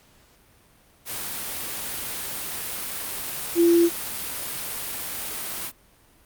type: tone in noise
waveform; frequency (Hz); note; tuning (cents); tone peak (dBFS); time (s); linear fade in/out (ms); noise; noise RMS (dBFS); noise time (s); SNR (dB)
sine; 341.1; F4; -41; -14; 3.55-3.9; 50; white; -31; 1.05-5.72; +14
effects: pink hiss -57 dBFS RMS until 6.25 s + Opus 48 kbps